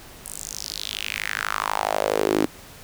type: tone with high-pass filter sweep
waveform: sawtooth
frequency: 52.2 Hz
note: G#1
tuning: 10 cents sharp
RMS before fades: -26 dBFS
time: 0.25-2.46 s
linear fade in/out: 5 ms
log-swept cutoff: 9500 to 290 Hz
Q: 3.7
effects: pink hiss -44 dBFS RMS until 2.83 s